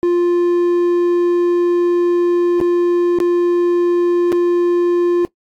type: tone with dropouts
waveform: triangle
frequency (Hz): 349.7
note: F4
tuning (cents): +2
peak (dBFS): -9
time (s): 0.03-5.25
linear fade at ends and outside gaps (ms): 0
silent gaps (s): 2.602-2.612 / 3.187-3.202 / 4.32-4.326
effects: noise-tail reverb RT60 0.1 s tail -19 dB re dry + AAC 64 kbps